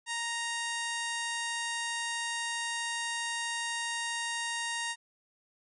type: harmonic tone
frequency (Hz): 932.3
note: A#5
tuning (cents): 0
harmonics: 1 / 2 / 3 / 4 / 5 / 6 / 7 / 8 / 9 / 10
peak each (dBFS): -39 / -36 / -41 / -41 / -46 / -46 / -45 / -45 / -49 / -44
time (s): 0.06-4.96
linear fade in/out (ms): 50
effects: none